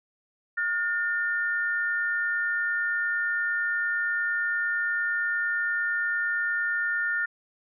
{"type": "tone pair together", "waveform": "sine", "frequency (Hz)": [1428.7, 1800], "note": ["F6", "A6"], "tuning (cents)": [39, 39], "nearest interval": "major third", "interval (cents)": 400, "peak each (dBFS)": -27, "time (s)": [0.57, 7.26], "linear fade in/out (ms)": 10, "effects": []}